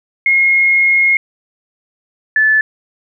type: tone pair in turn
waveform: sine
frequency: 2153 / 1740.6 Hz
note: C7 / A6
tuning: +49 / -19 cents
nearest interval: major third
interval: 368 cents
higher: first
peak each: -8 dBFS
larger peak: neither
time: 0.26-1.17 / 2.36-2.61 s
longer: first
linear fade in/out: 2 ms
effects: none